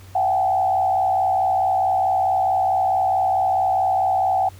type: tone with frequency modulation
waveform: sine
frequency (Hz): 760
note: F#5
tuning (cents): +46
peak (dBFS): -16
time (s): 0.15-4.49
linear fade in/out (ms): 5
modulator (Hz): 64.6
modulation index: 0.9
effects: added 94 Hz sine -40 dBFS peak until 4.59 s + pink hiss -49 dBFS RMS until 4.59 s